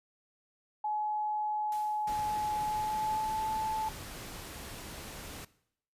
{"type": "tone with pitch glide", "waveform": "sine", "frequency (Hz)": [848, 871.3], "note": ["G#5", "A5"], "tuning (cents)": [36, -17], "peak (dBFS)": -30, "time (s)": [0.84, 3.89], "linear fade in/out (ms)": 5, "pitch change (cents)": 47, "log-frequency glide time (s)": [2.61, 3.39]}
{"type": "noise with exponential decay", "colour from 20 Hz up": "white", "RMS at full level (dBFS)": -48, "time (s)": [1.72, 2.37], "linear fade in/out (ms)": 1, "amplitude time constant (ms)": 140}
{"type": "noise", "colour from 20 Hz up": "pink", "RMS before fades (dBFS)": -44, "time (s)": [2.07, 5.45], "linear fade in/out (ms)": 5}
{"effects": ["noise-tail reverb RT60 0.7 s tail -19 dB re dry", "resampled to 32000 Hz"]}